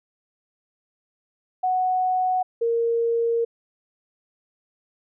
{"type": "tone pair in turn", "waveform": "sine", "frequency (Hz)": [740, 464.2], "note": ["F#5", "A#4"], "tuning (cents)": [0, -7], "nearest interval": "minor sixth", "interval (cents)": 807, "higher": "first", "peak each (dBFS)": -19, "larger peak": "neither", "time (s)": [[1.63, 2.43], [2.61, 3.45]], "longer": "second", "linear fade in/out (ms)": 10, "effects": []}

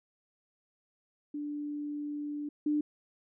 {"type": "tone pair in turn", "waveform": "sine", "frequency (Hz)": [293.7, 298.1], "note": ["D4", "D4"], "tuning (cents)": [0, 26], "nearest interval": "unison", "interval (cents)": 26, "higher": "second", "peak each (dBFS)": [-34, -26], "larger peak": "second", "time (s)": [[1.34, 2.49], [2.66, 2.81]], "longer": "first", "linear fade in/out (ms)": 5, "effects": []}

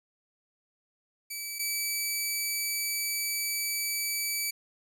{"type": "tone pair in turn", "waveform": "10% pulse", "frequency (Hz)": [2300, 2300], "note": ["D7", "D7"], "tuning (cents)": [-37, -37], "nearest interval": "unison", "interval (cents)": 0, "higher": "neither", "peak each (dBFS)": [-26, -20], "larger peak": "second", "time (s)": [[1.3, 1.59], [1.59, 4.51]], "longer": "second", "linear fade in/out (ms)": 10, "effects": []}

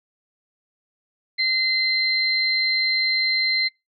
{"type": "tone pair together", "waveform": "sine", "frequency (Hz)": [2065, 4130], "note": ["C7", "C8"], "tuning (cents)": [-23, -23], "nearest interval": "octave", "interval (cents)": 1200, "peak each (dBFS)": -21, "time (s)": [1.38, 3.69], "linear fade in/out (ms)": 20, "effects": ["noise-tail reverb RT60 0.2 s tail -26 dB re dry"]}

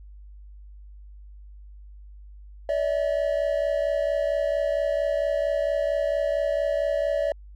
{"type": "tone pair together", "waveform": "triangle", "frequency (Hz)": [575.6, 640], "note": ["D5", "D#5"], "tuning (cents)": [-35, 49], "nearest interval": "major second", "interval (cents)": 184, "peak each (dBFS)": [-22, -24], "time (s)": [2.69, 7.32], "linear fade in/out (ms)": 2, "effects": ["added 50 Hz sine -42 dBFS peak until 7.55 s"]}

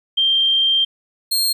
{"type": "tone pair in turn", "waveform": ["sine", "sawtooth"], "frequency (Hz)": [3169, 4230], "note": ["G7", "C8"], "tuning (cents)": [18, 18], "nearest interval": "perfect fourth", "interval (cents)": 500, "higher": "second", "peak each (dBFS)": -13, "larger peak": "neither", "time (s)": [[0.17, 0.85], [1.31, 1.53]], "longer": "first", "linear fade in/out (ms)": 10, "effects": ["9-bit"]}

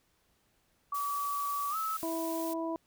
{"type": "tone with pitch glide", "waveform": "sine", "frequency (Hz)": [1145, 1300.2], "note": ["D6", "E6"], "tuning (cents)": [-44, -24], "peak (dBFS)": -31, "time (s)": [0.92, 1.97], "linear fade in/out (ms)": 5, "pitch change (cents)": 220, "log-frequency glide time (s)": [1.7, 1.76]}
{"type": "noise", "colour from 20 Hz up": "blue", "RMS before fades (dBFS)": -43, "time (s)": [0.94, 2.54], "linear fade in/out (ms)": 10}
{"type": "harmonic tone", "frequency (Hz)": 328.2, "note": "E4", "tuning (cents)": -8, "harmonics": [1, 2, 3], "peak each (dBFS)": [-34, -37, -39], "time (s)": [2.03, 2.76], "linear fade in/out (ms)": 0}
{"effects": ["pink hiss -72 dBFS RMS until 2.86 s"]}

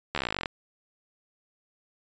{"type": "slowing click train", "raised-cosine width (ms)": 0.3, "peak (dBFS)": -12, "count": 18, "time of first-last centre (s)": [0.15, 0.458], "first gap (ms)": 13, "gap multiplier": 1.04, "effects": ["resampled to 16000 Hz"]}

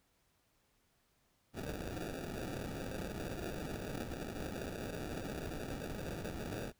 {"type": "noise with sample-and-hold", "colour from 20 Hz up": "violet", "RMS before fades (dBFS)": -42, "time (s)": [1.53, 6.73], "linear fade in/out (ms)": 50, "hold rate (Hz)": 1050, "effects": ["pink hiss -75 dBFS RMS until 6.79 s"]}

